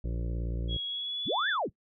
harmonic tone, 58.1 Hz, A#1, 5 cents flat, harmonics 1 / 2 / 3 / 5 / 6 / 7 / 8 / 9 / 10, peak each -31 / -38 / -41 / -46 / -47 / -53 / -51 / -52 / -55 dBFS, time 0.04-0.77 s, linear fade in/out 5 ms
sine tone with pitch glide, 3322 to 3457 Hz, G#7 to A7, 0 to -31 cents, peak -32 dBFS, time 0.68-1.58 s, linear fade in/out 50 ms, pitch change +69 cents, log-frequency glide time 0.85-1.35 s
sine linear two-way sweep, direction up then down, 38.89 to 1810 to 38.89 Hz, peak -27 dBFS, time 1.25-1.7 s, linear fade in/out 50 ms, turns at 1.49 s
effects noise-tail reverb RT60 0.1 s tail -21 dB re dry

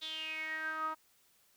sawtooth tone with band-pass filter sweep, 315.1 Hz, D#4, 22 cents sharp, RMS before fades -39 dBFS, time 0.01-0.95 s, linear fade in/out 20 ms, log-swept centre 3700 to 1100 Hz, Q 9.8, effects white hiss -69 dBFS RMS until 1.56 s

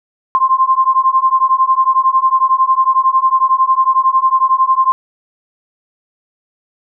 sine beating tone pair, 1046.5 / 1057.5 Hz, C6 / C6, 0 / +18 cents, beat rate 11 Hz, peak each -12 dBFS, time 0.35-4.92 s, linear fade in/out 0 ms, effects none

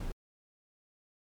brown noise, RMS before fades -36 dBFS, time 0-0.12 s, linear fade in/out 5 ms, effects MP3 96 kbps

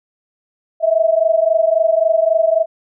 sine tone pair together, 639.3 / 663 Hz, D#5 / E5, +47 / +10 cents, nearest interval minor second, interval 63 cents, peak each -14 dBFS, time 0.8-2.66 s, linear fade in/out 50 ms, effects none

